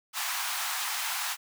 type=high-pass noise; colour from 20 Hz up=pink; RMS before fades=-32 dBFS; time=0.13-1.37 s; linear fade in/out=50 ms; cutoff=800 Hz; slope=48 dB/octave; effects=none